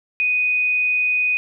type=tone; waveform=sine; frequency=2489 Hz; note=D#7; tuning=in tune; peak=-16 dBFS; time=0.2-1.37 s; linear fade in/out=0 ms; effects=none